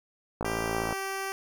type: click train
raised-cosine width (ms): 1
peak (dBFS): -16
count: 30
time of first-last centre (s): 0.41-0.926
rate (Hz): 56.2
type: tone with pitch glide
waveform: 10% pulse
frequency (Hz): 393.6 to 388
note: G4 to G4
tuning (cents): +7 to -18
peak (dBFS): -23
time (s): 0.45-1.32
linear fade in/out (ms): 0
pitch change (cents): -25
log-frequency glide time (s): 0.61-0.9
effects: 8-bit